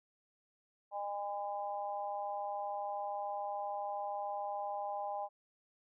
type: harmonic tone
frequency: 203 Hz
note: G#3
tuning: 39 cents flat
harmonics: 3 / 4 / 5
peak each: -42 / -38 / -46 dBFS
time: 0.91-5.29 s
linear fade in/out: 50 ms
effects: none